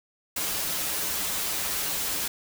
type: noise with comb filter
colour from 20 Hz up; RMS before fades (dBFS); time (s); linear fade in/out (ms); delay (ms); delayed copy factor
white; -29; 0.36-2.28; 5; 8.2; -0.9
effects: none